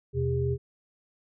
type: tone cluster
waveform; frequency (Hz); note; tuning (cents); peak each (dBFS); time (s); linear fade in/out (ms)
sine; 83.5 / 128 / 403.7; E2 / C3 / G#4; +23 / -38 / -49; -31 / -27 / -29; 0.13-0.58; 50
effects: none